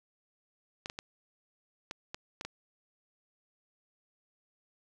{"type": "clicks", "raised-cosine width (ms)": 0.2, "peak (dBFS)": -21, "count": 7, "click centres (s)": [0.859, 0.899, 0.989, 1.911, 2.145, 2.411, 2.45], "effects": []}